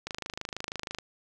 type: click train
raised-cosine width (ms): 0.2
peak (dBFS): -17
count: 25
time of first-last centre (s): 0.07-0.986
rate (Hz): 26.2
effects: none